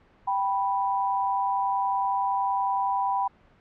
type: tone pair together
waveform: sine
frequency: 784 / 985.3 Hz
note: G5 / B5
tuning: 0 / -4 cents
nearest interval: major third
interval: 396 cents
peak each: -26 / -25 dBFS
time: 0.27-3.28 s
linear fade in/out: 10 ms
effects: pink hiss -58 dBFS RMS until 3.6 s + low-pass 2000 Hz 12 dB/octave